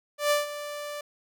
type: tone with ADSR envelope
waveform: sawtooth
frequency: 587.3 Hz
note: D5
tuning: in tune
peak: -16 dBFS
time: 0.18-1.01 s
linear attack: 130 ms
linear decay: 150 ms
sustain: -14 dB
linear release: 4 ms
effects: none